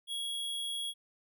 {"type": "tone", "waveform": "square", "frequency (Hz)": 3322, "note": "G#7", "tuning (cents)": 0, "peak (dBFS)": -35, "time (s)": [0.07, 0.94], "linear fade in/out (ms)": 50, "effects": []}